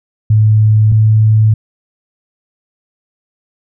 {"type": "tone pair in turn", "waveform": "sine", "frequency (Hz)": [107.9, 108.9], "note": ["A2", "A2"], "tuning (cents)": [-33, -17], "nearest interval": "unison", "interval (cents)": 16, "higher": "second", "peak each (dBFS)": -5, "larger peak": "neither", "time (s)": [[0.3, 0.92], [0.92, 1.54]], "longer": "neither", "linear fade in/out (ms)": 5, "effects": []}